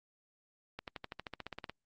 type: accelerating click train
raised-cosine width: 0.3 ms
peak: -25 dBFS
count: 14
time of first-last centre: 0.79-1.696 s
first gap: 88 ms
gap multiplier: 0.96
effects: Opus 48 kbps

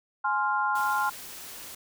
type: chord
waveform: sine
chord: F minor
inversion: first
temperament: just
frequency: 838.1 / 1047.7 / 1396.9 Hz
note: Ab5 / C6 / F6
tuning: +16 / +2 / 0 cents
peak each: -28 dBFS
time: 0.24-1.1 s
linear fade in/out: 10 ms
type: noise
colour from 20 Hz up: white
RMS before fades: -42 dBFS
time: 0.75-1.75 s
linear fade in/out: 5 ms
effects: none

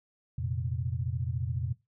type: chord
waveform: sine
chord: F suspended fourth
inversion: none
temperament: equal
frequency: 87.31 / 116.54 / 130.81 Hz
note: F2 / Bb2 / C3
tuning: 0 / 0 / 0 cents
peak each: -34 dBFS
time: 0.38-1.73 s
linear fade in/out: 5 ms
effects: noise-tail reverb RT60 0.2 s tail -17 dB re dry

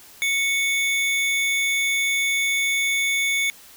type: tone pair together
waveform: square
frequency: 2217 / 3527 Hz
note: C#7 / A7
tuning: 0 / +3 cents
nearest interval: minor sixth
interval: 803 cents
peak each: -21 / -28 dBFS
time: 0.22-3.5 s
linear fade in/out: 0 ms
effects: white hiss -47 dBFS RMS until 3.76 s

